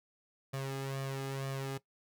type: tone with flanger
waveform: sawtooth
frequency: 135.5 Hz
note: C#3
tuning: 39 cents flat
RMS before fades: -38 dBFS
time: 0.53-1.78 s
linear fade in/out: 10 ms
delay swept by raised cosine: 1.7 to 2.42 ms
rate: 2.1 Hz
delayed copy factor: +0.65
effects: noise-tail reverb RT60 0.1 s tail -17 dB re dry